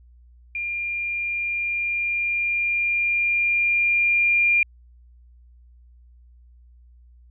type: tone with level ramp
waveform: sine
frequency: 2400 Hz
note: D7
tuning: 37 cents sharp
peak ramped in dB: -25 to -15 dBFS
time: 0.55-4.63 s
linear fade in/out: 2 ms
effects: added 60 Hz sine -48 dBFS peak until 7.3 s